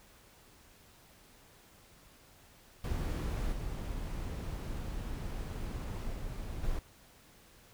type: noise with level steps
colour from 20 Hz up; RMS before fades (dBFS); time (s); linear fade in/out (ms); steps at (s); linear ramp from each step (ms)
brown; -34 / -38 / -40 / -36; 2.84-6.79; 2; 3.52 / 6.12 / 6.63; 10
effects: pink hiss -60 dBFS RMS until 7.73 s